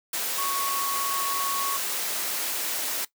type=tone in noise; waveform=sine; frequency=1108.7 Hz; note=C#6; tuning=in tune; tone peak=-28 dBFS; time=0.38-1.77 s; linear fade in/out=5 ms; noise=white; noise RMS=-29 dBFS; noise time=0.13-3.05 s; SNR=-2 dB; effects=noise-tail reverb RT60 0.1 s tail -18 dB re dry + high-pass 300 Hz 12 dB/octave